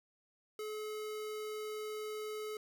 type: tone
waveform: square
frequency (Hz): 427.9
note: A4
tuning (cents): -48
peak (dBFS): -40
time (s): 0.59-2.57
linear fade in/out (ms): 2
effects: none